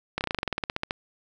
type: slowing click train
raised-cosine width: 0.3 ms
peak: -11 dBFS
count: 16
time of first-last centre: 0.18-0.909 s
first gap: 29 ms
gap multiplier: 1.07
effects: none